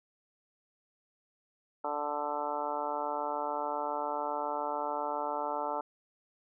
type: harmonic tone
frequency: 147.2 Hz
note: D3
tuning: 4 cents sharp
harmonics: 2 / 3 / 4 / 5 / 6 / 7 / 8 / 9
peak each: -45 / -42 / -38 / -40 / -35 / -42 / -44 / -41 dBFS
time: 1.84-5.81 s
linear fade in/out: 5 ms
effects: none